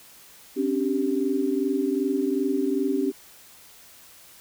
sine tone cluster, 265.5 / 288.1 / 388.8 Hz, C4 / D4 / G4, +25 / -33 / -14 cents, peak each -26 dBFS, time 0.56-3.12 s, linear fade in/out 20 ms, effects white hiss -50 dBFS RMS until 4.4 s

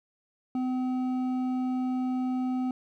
sine tone with hard clipping, 254.9 Hz, C4, 45 cents flat, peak -28 dBFS, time 0.55-2.71 s, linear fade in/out 2 ms, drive 7 dB, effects none

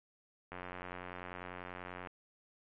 click train, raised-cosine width 0.5 ms, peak -29 dBFS, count 141, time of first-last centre 0.52-2.072 s, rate 90.2 Hz, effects resampled to 8000 Hz + 11-bit

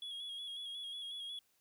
sine tone with vibrato, 3331 Hz, G#7, 4 cents sharp, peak -39 dBFS, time 0.02-1.39 s, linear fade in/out 2 ms, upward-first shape square, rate 5.5 Hz, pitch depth 31 cents each way, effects tanh soft clip ceiling -41 dBFS + white hiss -75 dBFS RMS until 1.6 s

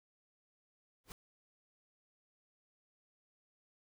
pink noise with exponential growth, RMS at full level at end -44 dBFS, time 1.04-1.12 s, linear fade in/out 0 ms, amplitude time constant 17 ms, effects none

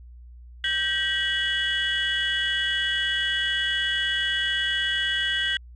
sine tone cluster, 1571 / 1919 / 2950 / 3342 Hz, G6 / A#6 / F#7 / G#7, +3 / +50 / -6 / +10 cents, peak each -27 dBFS, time 0.64-5.57 s, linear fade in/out 2 ms, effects tanh soft clip ceiling -16 dBFS + added 60 Hz sine -42 dBFS peak until 5.75 s

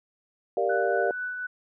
sine chord, G minor seventh, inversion none, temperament equal, 392 / 466.2 / 587.3 / 698.5 Hz, G4 / Bb4 / D5 / F5, 0 / 0 / 0 / 0 cents, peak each -28 dBFS, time 0.57-1.11 s, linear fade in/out 2 ms
sine tone with tremolo, 1489 Hz, F#6, 11 cents sharp, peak -28 dBFS, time 0.69-1.47 s, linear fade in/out 10 ms, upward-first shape triangle, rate 4.1 Hz, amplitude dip 40%
effects none

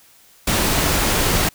pink noise, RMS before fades -18 dBFS, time 0.47-1.49 s, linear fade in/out 5 ms, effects white hiss -51 dBFS RMS until 1.54 s

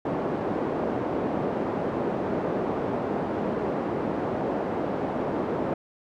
pink band-pass noise, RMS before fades -28 dBFS, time 0.05-5.74 s, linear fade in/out 5 ms, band 240 to 680 Hz, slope 12 dB/octave, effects none

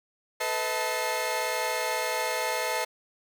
sawtooth tone cluster, 439.2 / 500 / 638 / 882 / 2138 Hz, A4 / B4 / D#5 / A5 / C7, -3 / +21 / +43 / +4 / +37 cents, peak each -35 / -29 / -29 / -28 / -31 dBFS, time 0.4-2.85 s, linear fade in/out 10 ms, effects none

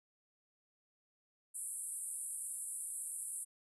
white band-pass noise, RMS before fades -43 dBFS, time 1.54-3.45 s, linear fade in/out 20 ms, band 8200 to 11000 Hz, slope 96 dB/octave, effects none

